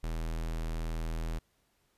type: tone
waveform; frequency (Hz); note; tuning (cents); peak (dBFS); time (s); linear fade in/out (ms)
square; 40.6; E1; -26; -33; 0.03-1.39; 10
effects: pink hiss -73 dBFS RMS until 1.97 s + resampled to 32000 Hz